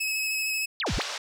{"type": "tone with vibrato", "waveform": "sawtooth", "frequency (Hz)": 2573, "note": "E7", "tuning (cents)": -43, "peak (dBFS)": -23, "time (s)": [0, 0.66], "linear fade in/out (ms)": 10, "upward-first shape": "square", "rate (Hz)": 13, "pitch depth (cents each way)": 14}
{"type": "exponential two-way sweep", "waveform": "sine", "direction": "down then up", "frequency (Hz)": [4640, 30.18, 4640], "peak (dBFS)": -26, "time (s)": [0.8, 1.02], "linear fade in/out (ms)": 0, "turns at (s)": 0.96}
{"type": "band-pass noise", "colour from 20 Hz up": "white", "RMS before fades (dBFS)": -34, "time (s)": [0.86, 1.18], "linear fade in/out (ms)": 5, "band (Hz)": [500, 5700], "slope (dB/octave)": 24}
{"effects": []}